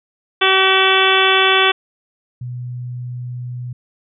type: harmonic tone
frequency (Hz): 381.5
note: G4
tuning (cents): -47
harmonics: 1 / 2 / 3 / 4 / 5 / 6 / 7 / 8 / 9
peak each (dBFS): -18 / -21 / -18 / -19 / -22 / -21 / -19 / -21 / -18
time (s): 0.41-1.72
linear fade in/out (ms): 10
type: tone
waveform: sine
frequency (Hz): 123.47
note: B2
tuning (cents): 0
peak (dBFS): -24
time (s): 2.41-3.73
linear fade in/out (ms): 5
effects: none